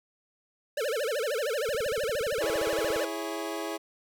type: tone with vibrato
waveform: square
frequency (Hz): 511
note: C5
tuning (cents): -41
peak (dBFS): -28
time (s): 0.77-3.05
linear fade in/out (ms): 5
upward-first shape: sine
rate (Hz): 13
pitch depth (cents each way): 290
type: click train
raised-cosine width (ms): 5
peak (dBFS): -34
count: 23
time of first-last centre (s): 1.69-2.962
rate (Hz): 17.3
type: chord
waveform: 25% pulse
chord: C# minor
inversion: first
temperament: equal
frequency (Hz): 329.6 / 415.3 / 554.4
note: E4 / G#4 / C#5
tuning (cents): 0 / 0 / 0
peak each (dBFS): -31 / -33 / -35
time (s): 2.4-3.78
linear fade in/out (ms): 20
effects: none